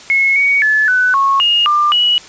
sine tone with pitch steps, 2180 / 2242 / 1727 / 1499 / 1097 / 2852 / 1193 / 2927 Hz, C#7 / C#7 / A6 / F#6 / C#6 / F7 / D6 / F#7, -29 / +19 / -33 / +22 / -18 / +36 / +27 / -19 cents, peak -9 dBFS, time 0.1-2.18 s, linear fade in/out 0 ms, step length 260 ms, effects white hiss -36 dBFS RMS until 2.28 s + resampled to 16000 Hz

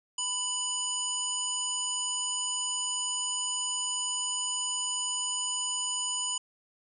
harmonic tone, 989 Hz, B5, 2 cents sharp, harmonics 1 / 3 / 5 / 7 / 9, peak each -40 / -34 / -44 / -32 / -38 dBFS, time 0.18-6.38 s, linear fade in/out 5 ms, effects none

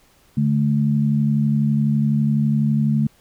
sine tone pair together, 144.4 / 216.4 Hz, D3 / A3, -29 / -29 cents, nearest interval perfect fifth, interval 700 cents, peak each -18 dBFS, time 0.37-3.07 s, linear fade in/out 5 ms, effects pink hiss -56 dBFS RMS until 3.2 s

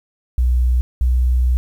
sine tone pair in turn, 61.74 / 62.28 Hz, B1 / B1, 0 / +15 cents, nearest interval unison, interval 15 cents, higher second, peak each -12 dBFS, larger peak neither, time 0.38-0.81 / 1.01-1.57 s, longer second, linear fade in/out 0 ms, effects 8-bit

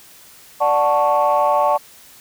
sine chord, D major seventh, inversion none, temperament equal, 587.3 / 740 / 880 / 1108.7 Hz, D5 / F#5 / A5 / C#6, 0 / 0 / 0 / 0 cents, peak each -17 / -19 / -17 / -19 dBFS, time 0.6-1.78 s, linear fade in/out 20 ms, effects tanh soft clip ceiling -6 dBFS + white hiss -45 dBFS RMS until 2.2 s

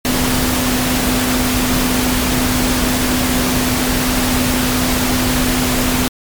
sine tone in noise, 251.9 Hz, B3, 34 cents sharp, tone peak -17 dBFS, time 0.05-6.08 s, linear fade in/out 0 ms, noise pink, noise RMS -17 dBFS, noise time 0.05-6.08 s, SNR -3 dB, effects MP3 96 kbps

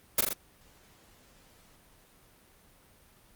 white noise with echo, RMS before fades -23 dBFS, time 0.18-0.21 s, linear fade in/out 5 ms, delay 41 ms, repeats 3, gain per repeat -3 dB, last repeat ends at 0.333 s, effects pink hiss -60 dBFS RMS until 3.35 s + Opus 32 kbps

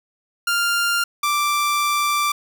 sawtooth tone pair in turn, 1396.9 / 1174.6 Hz, F6 / D6, 0 / 0 cents, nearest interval minor third, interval 300 cents, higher first, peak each -14 dBFS, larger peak neither, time 0.47-1.04 / 1.23-2.32 s, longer second, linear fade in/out 5 ms, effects none

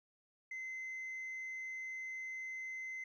sine tone, 2058 Hz, C7, 29 cents flat, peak -39 dBFS, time 0.51-3.04 s, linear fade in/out 5 ms, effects tanh soft clip ceiling -40 dBFS + 13-bit

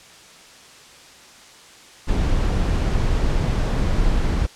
brown noise, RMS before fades -19 dBFS, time 2.07-4.47 s, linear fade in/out 20 ms, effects white hiss -45 dBFS RMS until 4.55 s + low-pass 7000 Hz 12 dB/octave

